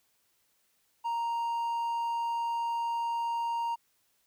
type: tone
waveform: triangle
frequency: 932.3 Hz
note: A#5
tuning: in tune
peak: -27 dBFS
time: 1.04-3.76 s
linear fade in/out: 20 ms
effects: white hiss -72 dBFS RMS until 4.26 s